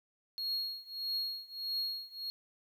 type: tone with tremolo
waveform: triangle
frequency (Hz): 4296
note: C8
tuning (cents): +45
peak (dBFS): -30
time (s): 0.38-2.3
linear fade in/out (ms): 0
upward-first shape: triangle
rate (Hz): 1.6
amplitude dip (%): 95
effects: 12-bit